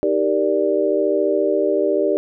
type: chord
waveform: sine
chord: Eb major seventh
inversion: none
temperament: equal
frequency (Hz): 311.1 / 392 / 466.2 / 587.3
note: Eb4 / G4 / Bb4 / D5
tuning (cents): 0 / 0 / 0 / 0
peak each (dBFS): -23 / -19 / -23 / -20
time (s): 0.03-2.17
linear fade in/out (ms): 0
effects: none